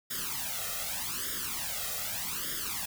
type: noise with flanger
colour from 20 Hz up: white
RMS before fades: -35 dBFS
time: 0.1-2.86 s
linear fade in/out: 10 ms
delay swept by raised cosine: 0.58 to 1.58 ms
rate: 0.83 Hz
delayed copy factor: +0.95
effects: none